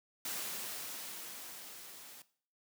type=noise with level ramp; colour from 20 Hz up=white; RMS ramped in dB=-39 to -53 dBFS; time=0.25-2.22 s; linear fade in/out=2 ms; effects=noise-tail reverb RT60 0.5 s tail -17 dB re dry + high-pass 150 Hz 12 dB/octave